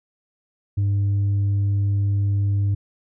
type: tone with tanh clipping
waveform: sine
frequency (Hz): 100.3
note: G2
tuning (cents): +40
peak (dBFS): -18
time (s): 0.77-2.75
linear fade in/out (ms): 10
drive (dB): 2
effects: none